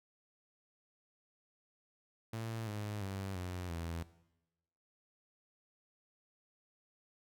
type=tone with pitch steps; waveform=sawtooth; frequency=112.9 / 104.73 / 97.16 / 90.13 / 83.61 Hz; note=A2 / G#2 / G2 / F#2 / E2; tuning=+45 / +15 / -15 / -45 / +25 cents; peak=-35 dBFS; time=2.33-4.03 s; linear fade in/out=5 ms; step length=340 ms; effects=noise-tail reverb RT60 0.9 s tail -17 dB re dry